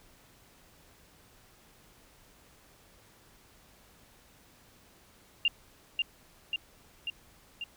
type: tone with echo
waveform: sine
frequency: 2794 Hz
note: F7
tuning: in tune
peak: -22 dBFS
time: 5.45-5.48 s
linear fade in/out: 2 ms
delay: 540 ms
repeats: 4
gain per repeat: -3 dB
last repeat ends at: 7.64 s
effects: pink hiss -60 dBFS RMS until 7.76 s